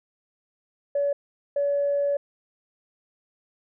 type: tone bursts at uneven times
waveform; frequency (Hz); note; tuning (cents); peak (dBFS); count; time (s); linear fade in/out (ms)
sine; 569; C#5; +45; -20; 2; 0.95-1.13 / 1.56-2.17; 5
effects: tanh soft clip ceiling -16 dBFS